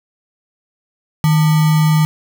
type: tone with sample-and-hold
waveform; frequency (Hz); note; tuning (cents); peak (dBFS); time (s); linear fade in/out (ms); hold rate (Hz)
sine; 155.56; D#3; 0; -9; 1.24-2.05; 0; 1050
effects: none